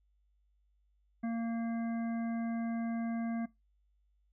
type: harmonic tone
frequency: 230 Hz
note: A#3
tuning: 23 cents flat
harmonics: 1 / 3 / 5 / 7 / 9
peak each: -32 / -44 / -52 / -53 / -54 dBFS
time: 1.23-3.46 s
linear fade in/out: 10 ms
effects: noise-tail reverb RT60 0.2 s tail -21 dB re dry + added 50 Hz sine -69 dBFS peak until 4.32 s